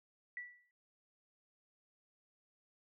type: tone with exponential decay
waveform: sine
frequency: 1957 Hz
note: B6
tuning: 16 cents flat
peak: -39 dBFS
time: 0.37-0.71 s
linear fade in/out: 1 ms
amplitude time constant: 72 ms
effects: none